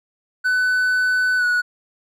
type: tone with pitch glide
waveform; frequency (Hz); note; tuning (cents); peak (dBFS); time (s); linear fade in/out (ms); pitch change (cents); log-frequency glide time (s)
triangle; 1500 to 1466.6; F#6 to F#6; +23 to -16; -14; 0.44-1.62; 20; -39; 1.38-1.44
effects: none